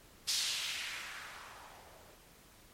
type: noise with low-pass filter sweep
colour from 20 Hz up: violet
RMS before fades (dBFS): -41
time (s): 0.27-2.16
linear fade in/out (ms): 20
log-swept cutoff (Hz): 4900 to 470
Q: 1.7
effects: pink hiss -60 dBFS RMS until 2.73 s + MP3 64 kbps